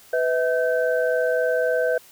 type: tone cluster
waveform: sine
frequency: 499.5 / 643 / 1542 Hz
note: B4 / E5 / G6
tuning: +20 / -43 / -29 cents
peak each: -21 / -23 / -27 dBFS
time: 0.13-1.98 s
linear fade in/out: 5 ms
effects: white hiss -50 dBFS RMS until 2.11 s